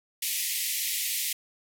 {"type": "band-pass noise", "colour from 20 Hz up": "white", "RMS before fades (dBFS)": -30, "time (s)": [0.22, 1.33], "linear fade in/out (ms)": 5, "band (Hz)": [1900, 16000], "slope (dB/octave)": 96, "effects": []}